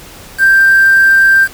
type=tone with quantisation; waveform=sine; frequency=1576 Hz; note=G6; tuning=9 cents sharp; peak=-4 dBFS; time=0.38-1.48 s; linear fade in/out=50 ms; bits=4; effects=pink hiss -34 dBFS RMS until 1.53 s